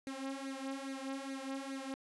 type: tone with flanger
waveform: sawtooth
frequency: 270 Hz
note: C#4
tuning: 45 cents flat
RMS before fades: -42 dBFS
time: 0.07-1.94 s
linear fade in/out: 0 ms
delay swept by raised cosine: 0.46 to 3.66 ms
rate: 2.4 Hz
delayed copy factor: +0.75
effects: resampled to 24000 Hz